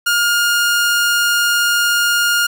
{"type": "tone", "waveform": "sawtooth", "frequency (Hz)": 1417, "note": "F6", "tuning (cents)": 25, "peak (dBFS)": -9, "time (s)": [0.06, 2.47], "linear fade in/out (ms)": 10, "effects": ["7-bit"]}